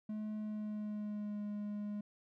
triangle tone with pitch glide, 213.6 to 207.4 Hz, G#3 to G#3, +49 to -2 cents, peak -36 dBFS, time 0.09-2.01 s, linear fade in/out 5 ms, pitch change -51 cents, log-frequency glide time 0.37-1.41 s, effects none

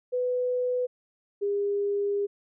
sine tone pair in turn, 498 / 404.8 Hz, B4 / G#4, +14 / -44 cents, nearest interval major third, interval 358 cents, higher first, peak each -24 dBFS, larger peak neither, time 0.12-0.87 / 1.41-2.27 s, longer second, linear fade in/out 20 ms, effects none

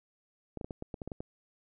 clicks, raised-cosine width 2 ms, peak -25 dBFS, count 10, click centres 0.573 / 0.612 / 0.645 / 0.708 / 0.824 / 0.942 / 1.018 / 1.076 / 1.118 / 1.205 s, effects none

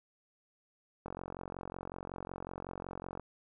click train, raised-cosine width 1 ms, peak -27 dBFS, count 98, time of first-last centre 1.06-3.197 s, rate 45.4 Hz, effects none

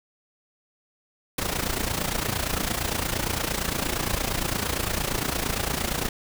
pink noise with amplitude modulation, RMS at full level -24 dBFS, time 1.38-6.09 s, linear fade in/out 5 ms, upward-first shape sine, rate 28.7 Hz, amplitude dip 75%, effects none

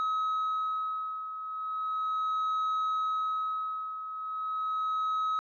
sine beating tone pair, 1277 / 1277.37 Hz, D#6 / D#6, +45 / +45 cents, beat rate 0.37 Hz, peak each -33 / -28 dBFS, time 0-5.39 s, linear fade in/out 0 ms, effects tanh soft clip ceiling -26 dBFS

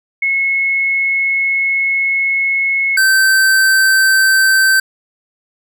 sine / square tone pair in turn, 2182 / 1549.2 Hz, C#7 / G6, -28 / -21 cents, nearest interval tritone, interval 593 cents, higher first, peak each -12 / -9 dBFS, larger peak second, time 0.22-2.97 / 2.97-4.8 s, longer first, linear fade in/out 5 ms, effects none

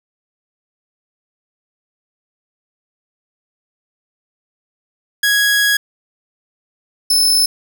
sawtooth tone pair in turn, 1661.2 / 5257 Hz, G#6 / E8, 0 / -6 cents, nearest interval octave + minor sixth, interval 1994 cents, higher second, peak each -8 dBFS, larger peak neither, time 5.23-5.77 / 7.1-7.46 s, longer first, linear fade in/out 5 ms, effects none

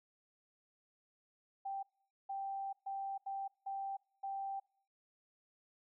sine tone bursts at uneven times, 784 Hz, G5, in tune, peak -38 dBFS, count 6, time 1.65-1.83 / 2.29-2.73 / 2.86-3.18 / 3.26-3.48 / 3.66-3.97 / 4.23-4.6 s, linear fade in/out 10 ms, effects noise-tail reverb RT60 0.6 s tail -26 dB re dry

